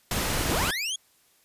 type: noise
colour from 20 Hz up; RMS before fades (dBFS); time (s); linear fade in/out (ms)
pink; -27; 0.11-0.71; 2
type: linear sweep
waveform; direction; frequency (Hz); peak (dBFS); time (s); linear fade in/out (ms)
25% pulse; up; 88 to 3396; -24; 0.49-0.96; 5
effects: white hiss -63 dBFS RMS until 1.44 s + resampled to 32000 Hz